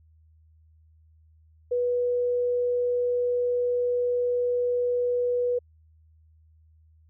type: tone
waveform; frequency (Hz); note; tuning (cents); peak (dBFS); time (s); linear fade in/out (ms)
sine; 489.3; B4; -16; -22; 1.71-5.59; 10
effects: added 79 Hz sine -55 dBFS peak until 7.09 s